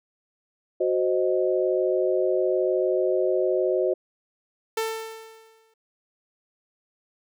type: chord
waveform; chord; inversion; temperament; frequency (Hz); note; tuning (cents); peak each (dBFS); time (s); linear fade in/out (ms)
sine; C diminished; second; equal; 370 / 523.3 / 622.3; Gb4 / C5 / Eb5; 0 / 0 / 0; -23 / -25 / -26; 0.8-3.94; 10
type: tone with exponential decay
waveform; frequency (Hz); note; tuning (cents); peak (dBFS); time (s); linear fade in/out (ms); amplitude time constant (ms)
sawtooth; 445.7; A4; +22; -19; 4.77-5.74; 5; 210
effects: none